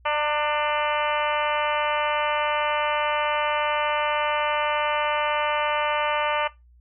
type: harmonic tone with a mistuned harmonic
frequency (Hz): 297.4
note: D4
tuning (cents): +22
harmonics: 2 / 3 / 4 / 5 / 6 / 7 / 8 / 9 / 10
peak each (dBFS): -27 / -25 / -27 / -32 / -34 / -34 / -33 / -36 / -35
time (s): 0.05-6.48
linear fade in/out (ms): 10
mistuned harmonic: 3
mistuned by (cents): +27
effects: noise-tail reverb RT60 0.2 s tail -19 dB re dry + added 60 Hz sine -51 dBFS peak until 6.8 s